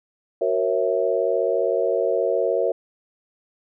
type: chord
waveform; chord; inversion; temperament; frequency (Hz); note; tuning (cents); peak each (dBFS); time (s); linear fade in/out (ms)
sine; F# dominant seventh; none; equal with one note detuned; 370 / 466.2 / 545.5 / 659.3; F#4 / A#4 / C#5 / E5; 0 / 0 / -28 / 0; -26 / -23 / -23 / -25; 0.41-2.72; 5
effects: none